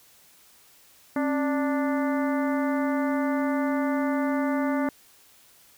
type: harmonic tone with a mistuned harmonic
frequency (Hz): 293.5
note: D4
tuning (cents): -1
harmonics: 1 / 2 / 3 / 4 / 5 / 6 / 7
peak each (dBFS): -24 / -30 / -34 / -36 / -38 / -40 / -41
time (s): 1.16-4.89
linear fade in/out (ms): 2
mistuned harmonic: 1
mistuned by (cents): -140
effects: white hiss -56 dBFS RMS until 5.77 s